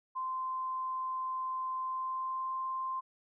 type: tone with pitch glide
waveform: sine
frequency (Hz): 1038 to 1047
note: C6 to C6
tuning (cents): -14 to +1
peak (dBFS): -33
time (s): 0.15-3.01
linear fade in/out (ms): 20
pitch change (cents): +15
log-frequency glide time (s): 1.79-2.55
effects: none